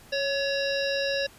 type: harmonic tone with a mistuned harmonic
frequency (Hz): 553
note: C#5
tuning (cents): -4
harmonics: 1 / 3 / 5 / 7 / 9 / 10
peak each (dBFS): -27 / -32 / -34 / -35 / -37 / -37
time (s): 0.12-1.27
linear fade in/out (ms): 10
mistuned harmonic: 3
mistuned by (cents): +35
effects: pink hiss -52 dBFS RMS until 1.38 s + resampled to 32000 Hz